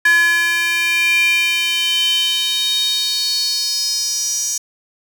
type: tone with high-pass filter sweep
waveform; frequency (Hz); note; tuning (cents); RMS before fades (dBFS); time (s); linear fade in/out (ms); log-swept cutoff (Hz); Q
square; 340; F4; -46; -17; 0.05-4.58; 5; 1700 to 6200; 6.9
effects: none